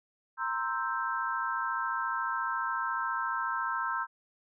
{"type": "chord", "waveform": "sine", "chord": "C dominant seventh", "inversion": "third", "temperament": "equal", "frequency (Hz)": [932.3, 1046.5, 1318.5, 1568], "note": ["Bb5", "C6", "E6", "G6"], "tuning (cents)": [0, 0, 0, 0], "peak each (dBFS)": [-36, -35, -34, -35], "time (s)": [0.37, 4.07], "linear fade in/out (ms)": 50, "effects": []}